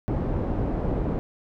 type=low-pass noise; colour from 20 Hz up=pink; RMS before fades=-26 dBFS; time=0.08-1.19 s; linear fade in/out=0 ms; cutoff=550 Hz; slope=12 dB/octave; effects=none